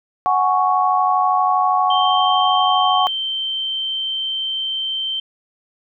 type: chord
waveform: sine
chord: F# suspended second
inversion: none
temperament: just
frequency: 740 / 832.5 / 1110 Hz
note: F#5 / G#5 / C#6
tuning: 0 / +4 / +2 cents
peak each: -17 / -21 / -17 dBFS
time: 0.26-3.07 s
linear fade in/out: 0 ms
type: tone with pitch glide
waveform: sine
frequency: 3137 to 3117 Hz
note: G7 to G7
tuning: +1 to -11 cents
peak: -20 dBFS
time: 1.9-5.2 s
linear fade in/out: 5 ms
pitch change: -12 cents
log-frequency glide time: 2.57-3.27 s
effects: none